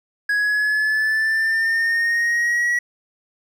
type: linear sweep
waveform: triangle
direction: up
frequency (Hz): 1661.2 to 1929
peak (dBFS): -15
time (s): 0.29-2.79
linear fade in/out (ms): 5
effects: none